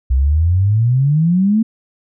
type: exponential sweep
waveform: sine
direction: up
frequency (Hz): 62 to 227.8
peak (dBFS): -10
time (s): 0.1-1.63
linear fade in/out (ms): 10
effects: none